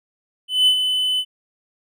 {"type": "tone with ADSR envelope", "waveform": "triangle", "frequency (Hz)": 3016, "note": "F#7", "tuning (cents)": 32, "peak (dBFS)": -9, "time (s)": [0.48, 1.25], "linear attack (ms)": 190, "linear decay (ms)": 82, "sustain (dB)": -7, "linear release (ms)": 60, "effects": []}